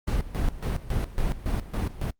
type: noise with tremolo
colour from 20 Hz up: brown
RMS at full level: -25 dBFS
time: 0.07-2.11 s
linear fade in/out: 10 ms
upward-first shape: square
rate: 3.6 Hz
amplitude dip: 80%
effects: noise-tail reverb RT60 0.1 s tail -23 dB re dry + Opus 48 kbps